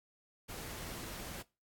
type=noise; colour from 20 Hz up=pink; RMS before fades=-45 dBFS; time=0.48-1.43 s; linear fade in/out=20 ms; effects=noise-tail reverb RT60 0.3 s tail -22 dB re dry + AAC 64 kbps